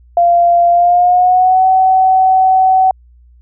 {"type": "tone with pitch glide", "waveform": "sine", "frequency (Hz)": [692, 754.6], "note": ["F5", "F#5"], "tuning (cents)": [-16, 34], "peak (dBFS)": -6, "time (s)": [0.17, 2.91], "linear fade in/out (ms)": 2, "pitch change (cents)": 150, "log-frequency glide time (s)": [0.7, 1.66], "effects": ["added 60 Hz sine -41 dBFS peak until 3.41 s"]}